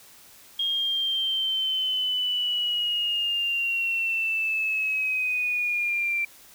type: linear sweep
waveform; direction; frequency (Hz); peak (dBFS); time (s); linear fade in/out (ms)
sine; down; 3249 to 2349; -23; 0.59-6.25; 5
effects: white hiss -51 dBFS RMS until 6.54 s